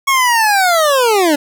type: linear sweep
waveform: 25% pulse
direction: down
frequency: 1108.7 to 279.3 Hz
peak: -6 dBFS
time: 0.07-1.36 s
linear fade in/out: 10 ms
effects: none